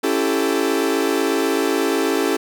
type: chord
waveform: 40% pulse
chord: A dominant seventh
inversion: first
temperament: equal with one note detuned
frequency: 277.2 / 333.7 / 392 / 440 Hz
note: C#4 / E4 / G4 / A4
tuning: 0 / +21 / 0 / 0 cents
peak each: -22 dBFS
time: 0.03-2.37 s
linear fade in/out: 10 ms
effects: none